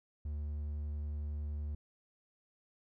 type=tone; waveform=triangle; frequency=74.1 Hz; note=D2; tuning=16 cents sharp; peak=-34 dBFS; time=0.25-1.75 s; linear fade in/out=5 ms; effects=none